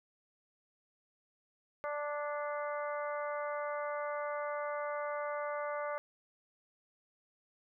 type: harmonic tone with a mistuned harmonic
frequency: 293.7 Hz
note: D4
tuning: in tune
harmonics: 2 / 3 / 4 / 5 / 6 / 7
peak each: -37 / -44 / -41 / -46 / -53 / -49 dBFS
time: 1.84-5.98 s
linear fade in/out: 0 ms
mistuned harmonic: 6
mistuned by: -23 cents
effects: none